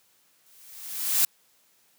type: noise with exponential growth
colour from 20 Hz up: blue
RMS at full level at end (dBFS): -19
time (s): 0.46-1.25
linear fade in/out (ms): 2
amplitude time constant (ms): 170
effects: white hiss -64 dBFS RMS until 1.98 s + high-pass 100 Hz 12 dB/octave